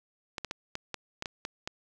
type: clicks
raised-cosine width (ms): 0.2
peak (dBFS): -17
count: 9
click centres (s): 0.382 / 0.447 / 0.511 / 0.754 / 0.943 / 1.224 / 1.258 / 1.451 / 1.675
effects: none